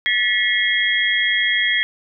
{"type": "tone cluster", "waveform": "sine", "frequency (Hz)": [1748, 1940, 2148, 3285], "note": ["A6", "B6", "C7", "G#7"], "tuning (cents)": [-12, -31, 45, -20], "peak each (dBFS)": [-24, -19, -22, -21], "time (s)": [0.06, 1.83], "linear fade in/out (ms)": 0, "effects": []}